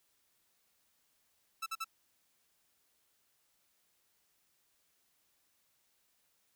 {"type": "tone bursts", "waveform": "sawtooth", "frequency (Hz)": 1319, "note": "E6", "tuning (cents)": 1, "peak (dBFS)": -32, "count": 3, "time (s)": [1.62, 1.845], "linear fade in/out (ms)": 10, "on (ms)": 43, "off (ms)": 48, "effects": ["white hiss -75 dBFS RMS until 6.55 s"]}